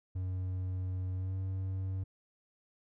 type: tone with pitch glide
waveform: triangle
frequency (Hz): 92.5 to 94.83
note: F#2 to F#2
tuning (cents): 0 to +43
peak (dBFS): -31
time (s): 0.15-2.04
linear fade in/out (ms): 10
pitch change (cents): +43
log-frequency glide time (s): 1.15-1.35
effects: none